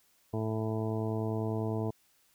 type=harmonic tone; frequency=110 Hz; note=A2; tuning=in tune; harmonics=1 / 2 / 3 / 4 / 5 / 6 / 7 / 8 / 9; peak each=-33 / -37 / -38 / -37 / -51 / -41 / -48 / -47 / -48 dBFS; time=0.33-1.91 s; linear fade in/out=10 ms; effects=white hiss -68 dBFS RMS until 2.34 s